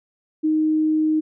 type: tone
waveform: sine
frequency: 311.1 Hz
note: D#4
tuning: in tune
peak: -16 dBFS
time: 0.43-1.21 s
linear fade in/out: 20 ms
effects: none